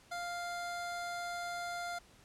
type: tone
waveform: 25% pulse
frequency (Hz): 698.5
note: F5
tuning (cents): 0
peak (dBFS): -34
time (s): 0.11-1.99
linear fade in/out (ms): 10
effects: pink hiss -62 dBFS RMS until 2.24 s + low-pass 10000 Hz 12 dB/octave